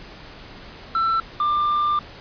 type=tone pair in turn; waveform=triangle; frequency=1337 / 1191.1 Hz; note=E6 / D6; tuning=+24 / +24 cents; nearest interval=major second; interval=200 cents; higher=first; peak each=-16 dBFS; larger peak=neither; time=0.95-1.2 / 1.4-1.99 s; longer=second; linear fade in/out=2 ms; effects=pink hiss -41 dBFS RMS until 2.2 s + resampled to 11025 Hz